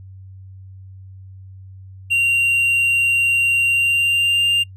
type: tone with pitch glide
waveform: triangle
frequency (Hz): 2764 to 2795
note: F7 to F7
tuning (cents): -19 to +1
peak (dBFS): -12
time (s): 2.1-4.64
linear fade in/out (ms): 20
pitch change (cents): +20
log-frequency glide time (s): 3.68-4.45
effects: noise-tail reverb RT60 0.1 s tail -25 dB re dry + added 95 Hz sine -36 dBFS peak until 4.76 s